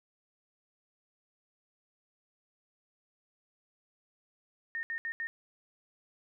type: tone bursts at uneven times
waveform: sine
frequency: 1833 Hz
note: A#6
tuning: 30 cents flat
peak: -33 dBFS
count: 4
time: 4.75-4.83 / 4.9-4.98 / 5.05-5.12 / 5.2-5.27 s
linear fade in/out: 0 ms
effects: none